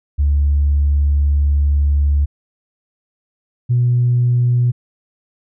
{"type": "tone pair in turn", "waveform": "sine", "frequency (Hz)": [71.9, 122.08], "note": ["D2", "B2"], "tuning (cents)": [-36, -20], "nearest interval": "major sixth", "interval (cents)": 916, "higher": "second", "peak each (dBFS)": -10, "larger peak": "neither", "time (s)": [[0.18, 2.26], [3.69, 4.72]], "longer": "first", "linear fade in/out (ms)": 20, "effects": ["tanh soft clip ceiling -7 dBFS"]}